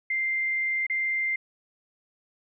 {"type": "tone with dropouts", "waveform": "sine", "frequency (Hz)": 2093, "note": "C7", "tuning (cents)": 0, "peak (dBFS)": -24, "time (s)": [0.1, 1.36], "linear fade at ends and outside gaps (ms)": 5, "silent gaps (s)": [0.867, 0.898], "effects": []}